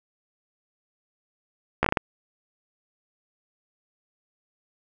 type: slowing click train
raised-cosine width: 0.5 ms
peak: -5 dBFS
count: 6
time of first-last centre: 1.83-1.972 s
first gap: 14 ms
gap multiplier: 1.36
effects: none